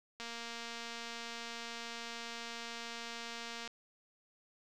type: click train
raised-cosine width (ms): 0.2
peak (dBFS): -27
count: 811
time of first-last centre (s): 0.2-3.676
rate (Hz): 233
effects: none